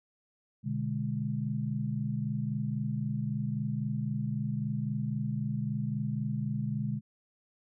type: chord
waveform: sine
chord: G# diminished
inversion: first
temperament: equal with one note detuned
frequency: 123.04 / 146.83 / 207.7 Hz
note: B2 / D3 / G#3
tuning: -6 / 0 / 0 cents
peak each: -34 dBFS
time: 0.63-7.01 s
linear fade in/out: 50 ms
effects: none